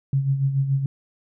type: tone with tremolo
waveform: sine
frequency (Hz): 136.8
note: C#3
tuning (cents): -23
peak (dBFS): -16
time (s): 0.13-0.86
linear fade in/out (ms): 2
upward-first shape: sine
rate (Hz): 7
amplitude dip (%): 60
effects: none